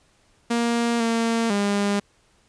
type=tone with pitch steps; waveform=sawtooth; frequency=234.9 / 229.3 / 202.5 Hz; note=A#3 / A#3 / G#3; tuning=+13 / -28 / -43 cents; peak=-16 dBFS; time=0.5-2 s; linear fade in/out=10 ms; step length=500 ms; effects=pink hiss -61 dBFS RMS until 2.48 s + resampled to 22050 Hz